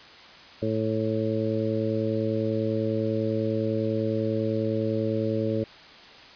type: harmonic tone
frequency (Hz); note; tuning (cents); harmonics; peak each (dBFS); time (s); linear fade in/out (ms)
110; A2; 0; 1 / 2 / 3 / 4 / 5; -30 / -30 / -30 / -30 / -30; 0.62-5.64; 5
effects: white hiss -47 dBFS RMS until 6.35 s + resampled to 11025 Hz